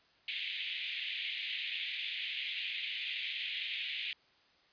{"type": "band-pass noise", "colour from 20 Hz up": "white", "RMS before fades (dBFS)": -39, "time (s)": [0.28, 4.13], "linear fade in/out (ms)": 2, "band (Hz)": [2100, 3600], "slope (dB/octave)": 48, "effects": ["white hiss -67 dBFS RMS until 4.72 s", "resampled to 11025 Hz"]}